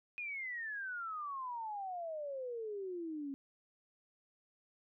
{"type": "exponential sweep", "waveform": "sine", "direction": "down", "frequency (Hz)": [2489, 269.9], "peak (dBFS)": -39, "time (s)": [0.18, 3.34], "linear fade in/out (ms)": 0, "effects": []}